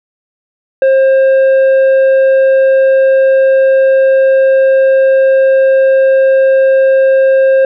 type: tone with tanh clipping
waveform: sine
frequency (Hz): 533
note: C5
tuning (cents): +32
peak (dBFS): -6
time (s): 0.82-7.65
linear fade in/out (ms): 2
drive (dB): 6
effects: none